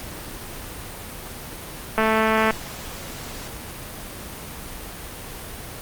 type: click train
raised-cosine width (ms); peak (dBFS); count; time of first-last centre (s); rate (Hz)
0.5; -5; 117; 1.98-2.507; 220
effects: pink hiss -35 dBFS RMS until 5.81 s + Opus 32 kbps